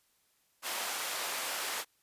pink high-pass noise, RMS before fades -36 dBFS, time 0.62-1.85 s, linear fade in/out 50 ms, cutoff 750 Hz, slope 12 dB/octave, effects white hiss -72 dBFS RMS until 2.02 s + resampled to 32000 Hz

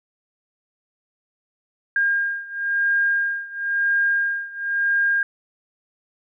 sine beating tone pair, 1612 / 1612.98 Hz, G6 / G6, +48 / +49 cents, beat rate 0.98 Hz, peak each -21 / -23 dBFS, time 1.96-5.23 s, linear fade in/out 2 ms, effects none

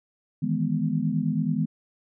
sine chord, E major seventh, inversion third, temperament equal, 155.56 / 164.81 / 207.7 / 246.9 Hz, D#3 / E3 / G#3 / B3, 0 / 0 / 0 / 0 cents, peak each -28 dBFS, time 0.42-1.66 s, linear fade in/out 10 ms, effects none

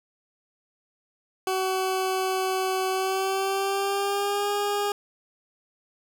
20% pulse tone with pitch glide, 376.9 to 408.6 Hz, F#4 to G#4, +32 to -28 cents, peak -19 dBFS, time 1.47-4.92 s, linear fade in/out 2 ms, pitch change +140 cents, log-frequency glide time 2.9-4.5 s, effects none

